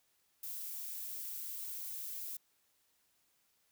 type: noise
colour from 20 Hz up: violet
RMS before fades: -43 dBFS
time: 0.43-2.37 s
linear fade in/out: 5 ms
effects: white hiss -75 dBFS RMS until 3.71 s